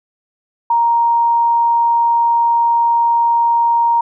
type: tone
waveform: sine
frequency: 935 Hz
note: A#5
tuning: 5 cents sharp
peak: -10 dBFS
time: 0.7-4.01 s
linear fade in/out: 5 ms
effects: none

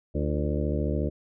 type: harmonic tone with a mistuned harmonic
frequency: 74 Hz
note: D2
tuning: 14 cents sharp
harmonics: 1 / 2 / 3 / 4 / 5 / 6 / 7 / 8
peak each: -28 / -31 / -33 / -34 / -35 / -36 / -36 / -37 dBFS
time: 0.14-1.1 s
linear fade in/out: 20 ms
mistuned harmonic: 5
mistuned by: -82 cents
effects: none

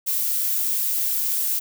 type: noise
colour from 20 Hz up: violet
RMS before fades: -23 dBFS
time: 0.06-1.6 s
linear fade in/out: 20 ms
effects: none

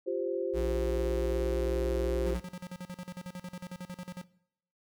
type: chord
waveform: sine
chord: F suspended second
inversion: none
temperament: equal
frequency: 349.2 / 392 / 523.3 Hz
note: F4 / G4 / C5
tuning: 0 / 0 / 0 cents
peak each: -34 dBFS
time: 0.06-2.35 s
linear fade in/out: 20 ms
type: tone with pitch glide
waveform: square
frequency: 60 to 60.77 Hz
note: B1 to B1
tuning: -49 to -27 cents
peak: -32 dBFS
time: 0.53-2.41 s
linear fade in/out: 50 ms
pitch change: +22 cents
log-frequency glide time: 1.28-2.06 s
type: tone with tremolo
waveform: square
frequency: 180 Hz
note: F#3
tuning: 47 cents flat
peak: -38 dBFS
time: 2.26-4.24 s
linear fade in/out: 5 ms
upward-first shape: square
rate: 11 Hz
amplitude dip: 80%
effects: noise-tail reverb RT60 0.7 s tail -19 dB re dry

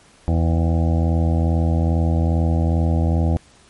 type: harmonic tone with a mistuned harmonic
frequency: 82.41 Hz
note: E2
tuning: in tune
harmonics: 1 / 2 / 3 / 4 / 6 / 7 / 8 / 9 / 10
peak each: -16 / -22 / -26 / -28 / -32 / -33 / -34 / -35 / -36 dBFS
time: 0.28-3.37 s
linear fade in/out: 0 ms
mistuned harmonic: 10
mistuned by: -42 cents
effects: pink hiss -51 dBFS RMS until 3.69 s + MP3 48 kbps

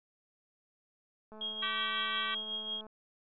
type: click train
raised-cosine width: 1 ms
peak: -38 dBFS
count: 335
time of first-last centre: 1.32-2.866 s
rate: 216 Hz
type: tone with tremolo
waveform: sine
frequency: 3262 Hz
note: G#7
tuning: 32 cents flat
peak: -33 dBFS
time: 1.41-2.81 s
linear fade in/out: 2 ms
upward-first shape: triangle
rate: 5.5 Hz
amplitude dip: 60%
type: harmonic tone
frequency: 384.2 Hz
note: G4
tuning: 35 cents flat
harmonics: 3 / 4 / 5 / 6 / 7 / 8 / 9 / 10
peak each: -37 / -39 / -41 / -43 / -44 / -45 / -46 / -47 dBFS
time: 1.62-2.35 s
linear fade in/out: 10 ms
effects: none

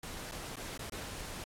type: noise with dropouts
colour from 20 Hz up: pink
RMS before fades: -43 dBFS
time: 0.03-1.44 s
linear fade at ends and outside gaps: 2 ms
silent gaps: 0.313-0.32 / 0.558-0.568 / 0.777-0.792 / 0.898-0.921 s
effects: low-pass 12000 Hz 12 dB/octave + AAC 64 kbps

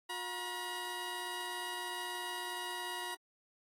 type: tone pair together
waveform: 15% pulse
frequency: 358.7 / 957.6 Hz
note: F4 / A#5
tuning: +46 / +46 cents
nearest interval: octave + perfect fourth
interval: 1700 cents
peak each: -38 / -33 dBFS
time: 0.09-3.15 s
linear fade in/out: 10 ms
effects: AAC 48 kbps

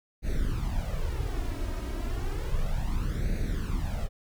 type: noise with flanger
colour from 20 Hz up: brown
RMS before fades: -29 dBFS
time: 0.22-4.09 s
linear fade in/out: 50 ms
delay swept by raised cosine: 0.47 to 3.17 ms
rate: 0.32 Hz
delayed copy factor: +0.75
effects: none

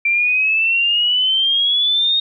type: exponential sweep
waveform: sine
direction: up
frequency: 2349 to 3729 Hz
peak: -13 dBFS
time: 0.05-2.2 s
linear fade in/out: 5 ms
effects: none

